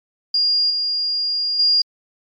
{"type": "tone with level steps", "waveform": "sine", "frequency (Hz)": 4827, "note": "D8", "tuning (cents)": 47, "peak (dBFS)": [-14, -18, -12], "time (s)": [0.34, 1.82], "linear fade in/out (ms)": 5, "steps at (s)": [0.7, 1.59], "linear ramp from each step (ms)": 5, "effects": ["MP3 96 kbps"]}